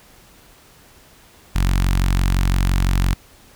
sawtooth tone with notch filter, 45.89 Hz, F#1, 14 cents flat, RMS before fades -17 dBFS, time 1.55-3.14 s, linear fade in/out 10 ms, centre 480 Hz, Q 0.6, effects pink hiss -49 dBFS RMS until 3.55 s

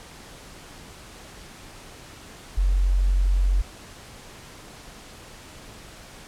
sine tone, 46 Hz, F#1, 9 cents flat, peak -17 dBFS, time 2.57-3.62 s, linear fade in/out 10 ms, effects pink hiss -44 dBFS RMS until 6.27 s + low-pass 10000 Hz 12 dB/octave

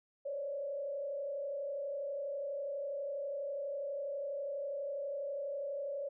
sine tone with frequency modulation, 564 Hz, C#5, 30 cents sharp, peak -36 dBFS, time 0.25-6.09 s, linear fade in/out 10 ms, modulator 32.2 Hz, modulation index 0.8, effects none

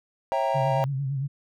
triangle chord, C# diminished seventh, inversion none, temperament equal with one note detuned, 545.2 / 659.3 / 784 / 932.3 Hz, C#5 / E5 / G5 / Bb5, -29 / 0 / 0 / 0 cents, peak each -26 dBFS, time 0.32-0.84 s, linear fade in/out 0 ms
sine tone with vibrato, 136.8 Hz, C#3, 23 cents flat, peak -25 dBFS, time 0.54-1.28 s, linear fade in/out 20 ms, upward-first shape sine, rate 8.9 Hz, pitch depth 73 cents each way
effects none

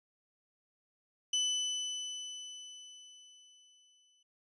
30% pulse tone with exponential decay, 3000 Hz, F#7, 23 cents sharp, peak -25 dBFS, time 1.33-4.23 s, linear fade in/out 5 ms, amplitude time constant 630 ms, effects resampled to 24000 Hz

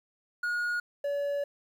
triangle tone pair in turn, 1441 / 570.8 Hz, F#6 / D5, -46 / -49 cents, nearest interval octave + major third, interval 1603 cents, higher first, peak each -26 / -26 dBFS, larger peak neither, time 0.43-0.8 / 1.04-1.44 s, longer second, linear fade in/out 5 ms, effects 10-bit

